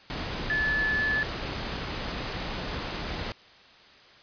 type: tone in noise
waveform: sine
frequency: 1731 Hz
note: A6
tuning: 29 cents flat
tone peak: -24 dBFS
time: 0.5-1.23 s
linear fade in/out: 0 ms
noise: pink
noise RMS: -33 dBFS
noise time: 0.1-3.32 s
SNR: +6 dB
effects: white hiss -53 dBFS RMS until 4.22 s + resampled to 11025 Hz